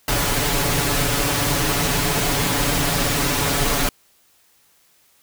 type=noise with comb filter; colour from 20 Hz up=pink; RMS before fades=-20 dBFS; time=0.08-3.89 s; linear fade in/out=2 ms; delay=7 ms; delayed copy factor=+0.8; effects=white hiss -58 dBFS RMS until 5.22 s

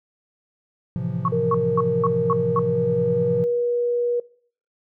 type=chord; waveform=triangle; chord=F major seventh; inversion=first; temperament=equal; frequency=110 / 130.81 / 164.81 / 174.61 Hz; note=A2 / C3 / E3 / F3; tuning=0 / 0 / 0 / 0 cents; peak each=-29 / -26 / -29 / -25 dBFS; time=0.96-3.44 s; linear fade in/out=0 ms
type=tone bursts; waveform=sine; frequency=1108.7 Hz; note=C#6; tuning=in tune; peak=-18 dBFS; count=6; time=1.25-2.592 s; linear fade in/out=2 ms; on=32 ms; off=230 ms
type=tone with pitch glide; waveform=sine; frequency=466.2 to 481.2 Hz; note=A#4 to B4; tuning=0 to -45 cents; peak=-19 dBFS; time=1.32-4.2 s; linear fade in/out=5 ms; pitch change=+55 cents; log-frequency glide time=2.28-3.58 s
effects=noise-tail reverb RT60 0.5 s tail -21 dB re dry

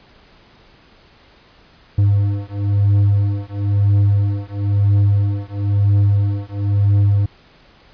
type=beating tone pair; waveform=triangle; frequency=100.5 / 101.5 Hz; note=G2 / G#2; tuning=+44 / -39 cents; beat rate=1 Hz; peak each=-14 dBFS; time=1.98-7.26 s; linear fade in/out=5 ms; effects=pink hiss -49 dBFS RMS until 7.93 s + resampled to 11025 Hz

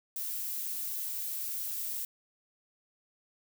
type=noise; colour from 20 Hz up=violet; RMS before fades=-36 dBFS; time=0.16-2.05 s; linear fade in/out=2 ms; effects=none

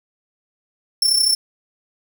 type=tone with amplitude modulation; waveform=sawtooth; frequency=5390 Hz; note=E8; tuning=38 cents sharp; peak=-9 dBFS; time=1.02-1.35 s; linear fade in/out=2 ms; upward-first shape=sine; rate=32.8 Hz; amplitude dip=60%; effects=none

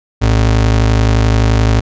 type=ring-modulated tone; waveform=square; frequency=84.3 Hz; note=E2; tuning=39 cents sharp; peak=-6 dBFS; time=0.21-1.81 s; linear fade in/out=20 ms; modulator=25.8 Hz; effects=resampled to 16000 Hz

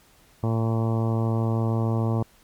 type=harmonic tone; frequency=113.2 Hz; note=A2; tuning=50 cents sharp; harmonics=1 / 2 / 3 / 4 / 5 / 6 / 7 / 8 / 9 / 10; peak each=-22 / -28 / -32 / -34 / -36 / -38 / -39 / -40 / -41 / -42 dBFS; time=0.43-2.23 s; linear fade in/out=5 ms; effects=pink hiss -57 dBFS RMS until 2.43 s + MP3 96 kbps

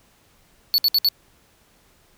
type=tone bursts; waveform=square; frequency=4435 Hz; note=C#8; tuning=in tune; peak=-15 dBFS; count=4; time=0.74-1.087 s; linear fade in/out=0 ms; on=41 ms; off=61 ms; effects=pink hiss -58 dBFS RMS until 2.17 s

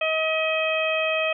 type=harmonic tone with a mistuned harmonic; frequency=634 Hz; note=D#5; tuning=32 cents sharp; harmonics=1 / 2 / 3 / 4 / 5; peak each=-24 / -31 / -34 / -25 / -32 dBFS; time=0.01-1.33 s; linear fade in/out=5 ms; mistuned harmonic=3; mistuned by=+16 cents; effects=none

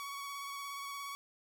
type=tone with vibrato; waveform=sawtooth; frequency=1122 Hz; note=C#6; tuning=21 cents sharp; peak=-37 dBFS; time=0-1.15 s; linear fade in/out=0 ms; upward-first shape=square; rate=17 Hz; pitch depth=15 cents each way; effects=none

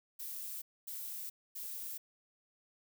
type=noise bursts; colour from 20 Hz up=violet; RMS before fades=-43 dBFS; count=3; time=0.19-1.98 s; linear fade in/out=10 ms; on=430 ms; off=250 ms; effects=none

